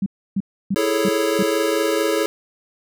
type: tone bursts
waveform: sine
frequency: 196 Hz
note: G3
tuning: in tune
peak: -17 dBFS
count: 5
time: 0.02-1.43 s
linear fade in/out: 5 ms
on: 42 ms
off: 300 ms
type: chord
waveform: square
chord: A major seventh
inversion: second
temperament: equal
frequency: 329.6 / 415.3 / 440 / 554.4 Hz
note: E4 / G#4 / A4 / C#5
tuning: 0 / 0 / 0 / 0 cents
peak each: -24 dBFS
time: 0.76-2.26 s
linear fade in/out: 0 ms
effects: none